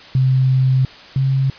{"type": "tone pair in turn", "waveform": "sine", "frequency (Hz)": [130.81, 134.41], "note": ["C3", "C3"], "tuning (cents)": [0, 47], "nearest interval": "unison", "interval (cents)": 47, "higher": "second", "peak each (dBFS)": [-11, -13], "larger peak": "first", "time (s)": [[0.15, 0.85], [1.16, 1.5]], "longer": "first", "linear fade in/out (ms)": 2, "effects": ["white hiss -39 dBFS RMS until 1.58 s", "resampled to 11025 Hz"]}